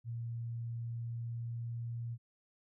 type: tone with pitch glide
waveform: sine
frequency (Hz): 116.8 to 117.48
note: A#2 to A#2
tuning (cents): +4 to +14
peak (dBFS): -37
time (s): 0.04-2.18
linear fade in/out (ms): 50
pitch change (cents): +10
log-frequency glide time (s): 0.79-2
effects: none